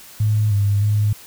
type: tone with pitch steps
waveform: sine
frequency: 106.8 / 101.4 / 104.9 Hz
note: G#2 / G#2 / G#2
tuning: +49 / -41 / +18 cents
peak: -14 dBFS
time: 0.2-1.13 s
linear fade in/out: 5 ms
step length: 310 ms
effects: white hiss -42 dBFS RMS until 1.26 s